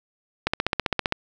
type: click train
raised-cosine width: 0.3 ms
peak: -5 dBFS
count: 11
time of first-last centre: 0.47-1.124 s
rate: 15.3 Hz
effects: none